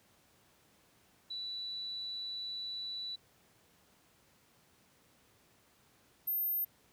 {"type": "tone pair in turn", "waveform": "sine", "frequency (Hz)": [3955, 13162], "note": ["B7", "G#9"], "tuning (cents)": [2, -17], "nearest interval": "octave + major sixth", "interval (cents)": 2081, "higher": "second", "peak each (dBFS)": [-38, -31], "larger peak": "second", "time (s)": [[1.3, 3.16], [6.27, 6.65]], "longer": "first", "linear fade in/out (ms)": 10, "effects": ["pink hiss -67 dBFS RMS until 6.92 s", "high-pass 80 Hz 12 dB/octave"]}